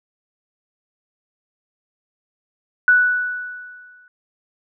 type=tone with exponential decay; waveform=sine; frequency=1480 Hz; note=F#6; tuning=in tune; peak=-8 dBFS; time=2.88-4.08 s; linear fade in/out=1 ms; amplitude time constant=260 ms; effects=none